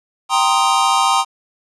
square chord, C minor seventh, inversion second, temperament equal, 784 / 932.3 / 1046.5 / 1244.5 Hz, G5 / Bb5 / C6 / Eb6, 0 / 0 / 0 / 0 cents, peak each -19 dBFS, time 0.29-1.25 s, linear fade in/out 50 ms, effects resampled to 24000 Hz + 8-bit

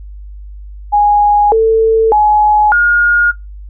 sine tone with pitch steps, 827 / 446.1 / 843 / 1427 Hz, G#5 / A4 / G#5 / F6, -8 / +24 / +26 / +37 cents, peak -6 dBFS, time 0.92-3.32 s, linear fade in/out 20 ms, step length 600 ms, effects noise-tail reverb RT60 0.2 s tail -25 dB re dry + added 50 Hz sine -27 dBFS peak until 3.69 s

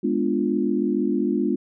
sine chord, G# diminished seventh, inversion none, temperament equal, 207.7 / 246.9 / 293.7 / 349.2 Hz, G#3 / B3 / D4 / F4, 0 / 0 / 0 / 0 cents, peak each -25 dBFS, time 0.03-1.56 s, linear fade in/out 10 ms, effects none

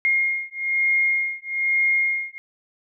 sine beating tone pair, 2136 / 2137.1 Hz, C7 / C7, +35 / +36 cents, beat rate 1.1 Hz, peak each -22 dBFS, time 0.05-2.38 s, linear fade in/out 0 ms, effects none

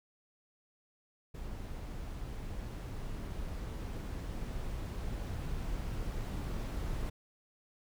brown noise with level ramp, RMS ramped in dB -42 to -36 dBFS, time 1.34-7.1 s, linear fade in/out 10 ms, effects none

